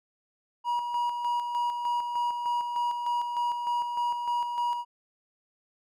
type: tone with tremolo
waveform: triangle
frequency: 960 Hz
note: B5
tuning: 49 cents flat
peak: -23 dBFS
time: 0.64-4.85 s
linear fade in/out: 50 ms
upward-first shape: square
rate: 3.3 Hz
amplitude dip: 45%
effects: none